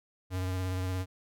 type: tone with vibrato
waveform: square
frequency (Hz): 92.5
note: F#2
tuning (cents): 0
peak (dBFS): -31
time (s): 0.3-1.06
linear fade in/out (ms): 50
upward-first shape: sine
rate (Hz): 17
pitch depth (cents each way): 23
effects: none